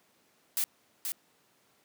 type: noise with echo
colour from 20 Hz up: blue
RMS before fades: -29 dBFS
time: 0.57-0.64 s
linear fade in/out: 0 ms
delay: 480 ms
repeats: 1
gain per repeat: -5 dB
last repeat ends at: 1.12 s
effects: pink hiss -67 dBFS RMS until 1.84 s + high-pass 200 Hz 12 dB/octave